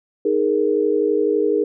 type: chord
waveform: sine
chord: D# suspended fourth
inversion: none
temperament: just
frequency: 311.1 / 414.8 / 466.7 Hz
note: D#4 / G#4 / A#4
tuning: 0 / -2 / +2 cents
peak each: -22 / -18 / -20 dBFS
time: 0.25-1.64 s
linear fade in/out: 5 ms
effects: none